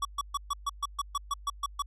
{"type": "tone bursts", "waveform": "square", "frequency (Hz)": 1133, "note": "C#6", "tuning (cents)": 37, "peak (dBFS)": -28, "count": 12, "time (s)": [0.02, 1.822], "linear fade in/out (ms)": 5, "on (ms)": 31, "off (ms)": 130, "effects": ["added 50 Hz sine -45 dBFS peak until 1.86 s", "low-pass 11000 Hz 12 dB/octave"]}